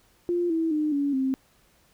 sine tone with pitch steps, 349.2 / 325.8 / 304 / 283.6 / 264.6 Hz, F4 / E4 / D#4 / C#4 / C4, 0 / -20 / -40 / +40 / +20 cents, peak -22 dBFS, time 0.29-1.34 s, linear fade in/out 0 ms, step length 210 ms, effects pink hiss -62 dBFS RMS until 1.93 s

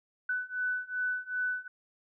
sine beating tone pair, 1495 / 1497.6 Hz, F#6 / F#6, +17 / +20 cents, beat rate 2.6 Hz, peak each -34 / -33 dBFS, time 0.29-1.68 s, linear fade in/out 5 ms, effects none

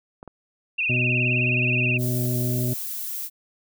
clicks, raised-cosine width 1 ms, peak -26 dBFS, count 2, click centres 0.229 / 0.277 s
sine tone with vibrato, 2600 Hz, E7, 24 cents flat, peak -21 dBFS, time 0.78-1.98 s, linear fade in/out 10 ms, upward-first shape sine, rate 19 Hz, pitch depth 100 cents each way
harmonic tone, 123.47 Hz, B2, in tune, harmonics 1 / 2 / 3 / 5, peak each -23 / -29 / -33 / -37 dBFS, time 0.89-2.74 s, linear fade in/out 10 ms
violet noise, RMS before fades -31 dBFS, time 1.98-3.3 s, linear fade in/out 50 ms
effects none

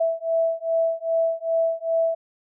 sine beating tone pair, 657 / 659.5 Hz, E5 / E5, -6 / +1 cents, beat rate 2.5 Hz, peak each -23 dBFS, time 0-2.15 s, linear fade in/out 10 ms, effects none

